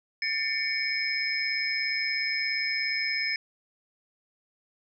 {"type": "tone cluster", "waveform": "sine", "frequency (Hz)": [1785, 2105, 2242, 5130], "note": ["A6", "C7", "C#7", "E8"], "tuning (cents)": [24, 10, 19, -48], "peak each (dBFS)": [-33, -38, -29, -31], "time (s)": [0.22, 3.36], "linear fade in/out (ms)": 2, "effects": []}